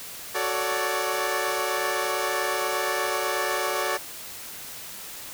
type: chord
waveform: 15% pulse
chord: D major seventh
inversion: first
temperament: equal with one note detuned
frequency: 370 / 440 / 558.9 / 587.3 Hz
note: F#4 / A4 / C#5 / D5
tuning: 0 / 0 / +14 / 0 cents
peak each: -24 dBFS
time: 0.34-3.98 s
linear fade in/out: 20 ms
effects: white hiss -39 dBFS RMS until 5.33 s